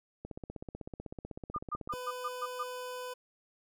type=click train; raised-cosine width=2 ms; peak=-28 dBFS; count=28; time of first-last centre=0.25-1.938 s; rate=16 Hz
type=tone bursts; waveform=sine; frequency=1212 Hz; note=D#6; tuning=46 cents flat; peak=-32 dBFS; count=7; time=1.54-2.635 s; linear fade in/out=10 ms; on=45 ms; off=130 ms
type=tone; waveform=25% pulse; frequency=501 Hz; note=B4; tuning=25 cents sharp; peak=-35 dBFS; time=1.92-3.14 s; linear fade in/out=10 ms
effects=none